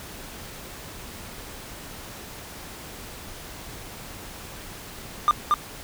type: tone with echo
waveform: triangle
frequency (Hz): 1200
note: D6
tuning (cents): +37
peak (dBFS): -12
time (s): 5.28-5.31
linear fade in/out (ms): 0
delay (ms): 230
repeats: 1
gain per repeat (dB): -2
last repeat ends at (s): 5.54
effects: pink hiss -40 dBFS RMS until 5.83 s